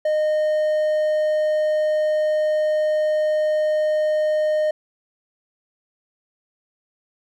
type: tone with hard clipping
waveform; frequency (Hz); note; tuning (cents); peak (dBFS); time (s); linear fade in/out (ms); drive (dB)
triangle; 614; D#5; -23; -18; 0.05-4.71; 5; 6
effects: none